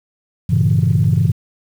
sine chord, G diminished seventh, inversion none, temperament equal with one note detuned, 98 / 115.14 / 138.59 / 164.81 Hz, G2 / Bb2 / Db3 / Fb3, 0 / -21 / 0 / 0 cents, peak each -16 dBFS, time 0.49-1.32 s, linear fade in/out 10 ms, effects tanh soft clip ceiling -4 dBFS + 7-bit

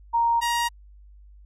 sine / sawtooth tone pair in turn, 932.3 / 944.2 Hz, A#5 / A#5, 0 / +22 cents, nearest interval unison, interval 22 cents, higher second, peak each -18 dBFS, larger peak neither, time 0.13-0.41 / 0.41-0.69 s, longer neither, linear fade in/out 20 ms, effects added 50 Hz sine -46 dBFS peak until 1.45 s + low-pass 12000 Hz 12 dB/octave

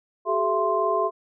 sine tone cluster, 382.9 / 426.9 / 669 / 1046 Hz, G4 / G#4 / E5 / C6, -41 / +48 / +25 / -1 cents, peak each -27 / -27 / -25 / -24 dBFS, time 0.25-1.11 s, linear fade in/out 50 ms, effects none

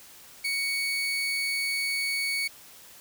30% pulse tone, 2230 Hz, C#7, 10 cents sharp, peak -24 dBFS, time 0.44-2.48 s, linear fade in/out 10 ms, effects white hiss -50 dBFS RMS until 3 s

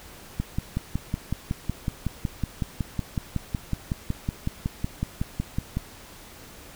click train, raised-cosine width 5 ms, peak -13 dBFS, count 30, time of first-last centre 0.4-5.77 s, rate 5.4 Hz, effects pink hiss -46 dBFS RMS until 6.75 s

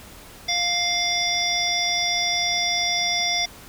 harmonic tone with a mistuned harmonic, 701 Hz, F5, 6 cents sharp, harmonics 1 / 3 / 5 / 7 / 8, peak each -29 / -26 / -25 / -29 / -26 dBFS, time 0.48-3.46 s, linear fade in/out 10 ms, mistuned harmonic 7, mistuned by +16 cents, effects pink hiss -44 dBFS RMS until 3.68 s

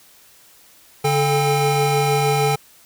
square tone cluster, 143.2 / 436 / 801 Hz, D3 / A4 / G5, -43 / -16 / +37 cents, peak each -21 dBFS, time 1.04-2.56 s, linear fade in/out 10 ms, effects white hiss -50 dBFS RMS until 2.85 s

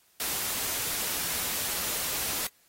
white noise, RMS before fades -31 dBFS, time 0.2-2.47 s, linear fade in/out 2 ms, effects white hiss -64 dBFS RMS until 2.68 s + AAC 48 kbps

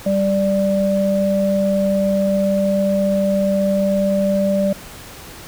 sine tone pair together, 196 / 587.3 Hz, G3 / D5, 0 / 0 cents, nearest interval octave + perfect fifth, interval 1900 cents, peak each -17 dBFS, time 0.06-4.73 s, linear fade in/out 5 ms, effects pink hiss -37 dBFS RMS until 5.47 s

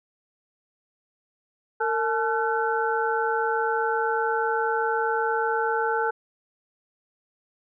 sine tone cluster, 456.2 / 865 / 1362 / 1510 Hz, A#4 / A5 / F6 / F#6, -37 / -30 / -44 / +35 cents, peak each -26 / -26 / -30 / -29 dBFS, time 1.8-6.11 s, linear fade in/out 10 ms, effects none

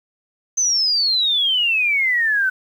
sine exponential sweep, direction down, 6272 to 1500 Hz, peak -15 dBFS, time 0.57-2.5 s, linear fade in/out 10 ms, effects 8-bit

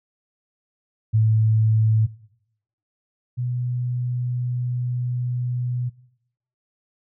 sine tone pair in turn, 110 / 123.47 Hz, A2 / B2, 0 / 0 cents, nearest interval major second, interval 200 cents, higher second, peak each -14 / -22 dBFS, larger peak first, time 1.13-2.07 / 3.37-5.9 s, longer second, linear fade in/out 20 ms, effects noise-tail reverb RT60 0.8 s tail -21 dB re dry

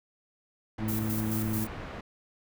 pink low-pass noise, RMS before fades -40 dBFS, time 0.78-2.01 s, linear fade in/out 5 ms, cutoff 2100 Hz, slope 12 dB/octave
harmonic tone, 108.8 Hz, A2, 19 cents flat, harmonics 1 / 2 / 3, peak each -32 / -31 / -36 dBFS, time 0.78-1.68 s, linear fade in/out 50 ms
violet noise with tremolo, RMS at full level -36 dBFS, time 0.88-1.67 s, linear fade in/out 5 ms, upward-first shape square, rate 4.6 Hz, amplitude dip 55%
effects none

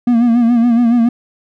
triangle tone with vibrato, 236.2 Hz, A#3, 23 cents sharp, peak -6 dBFS, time 0.07-1.09 s, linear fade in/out 5 ms, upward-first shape sine, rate 7.1 Hz, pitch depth 63 cents each way, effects none

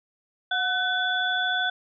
sine tone cluster, 729 / 1507 / 3447 Hz, F#5 / F#6 / A7, -26 / +31 / -36 cents, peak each -29 / -25 / -28 dBFS, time 0.51-1.7 s, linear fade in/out 5 ms, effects none

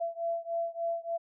sine beating tone pair, 672 / 675.4 Hz, E5 / E5, +33 / +42 cents, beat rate 3.4 Hz, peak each -33 / -34 dBFS, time 0-1.18 s, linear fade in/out 20 ms, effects none

